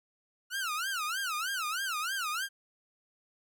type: tone with vibrato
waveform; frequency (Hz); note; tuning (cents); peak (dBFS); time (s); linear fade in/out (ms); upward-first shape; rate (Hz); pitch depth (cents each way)
sawtooth; 1396.9; F6; 0; -28; 0.5-2.49; 50; sine; 3.2; 250
effects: none